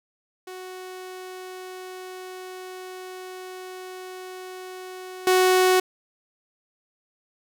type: tone with level steps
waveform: sawtooth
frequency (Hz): 370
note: F#4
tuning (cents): 0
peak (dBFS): -32 / -12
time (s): 0.47-5.8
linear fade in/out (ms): 5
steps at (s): 5.27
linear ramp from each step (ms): 2
effects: none